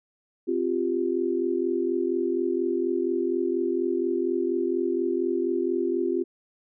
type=chord; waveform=sine; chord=C suspended fourth; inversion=none; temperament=equal with one note detuned; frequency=261.6 / 347.8 / 392 Hz; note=C4 / F4 / G4; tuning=0 / -7 / 0 cents; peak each=-30 / -25 / -28 dBFS; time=0.47-6.24 s; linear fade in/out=20 ms; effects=none